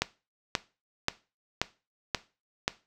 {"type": "click train", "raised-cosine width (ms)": 0.2, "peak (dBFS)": -7, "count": 6, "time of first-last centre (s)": [0.02, 2.68], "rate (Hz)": 1.88, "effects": ["noise-tail reverb RT60 0.3 s tail -17 dB re dry"]}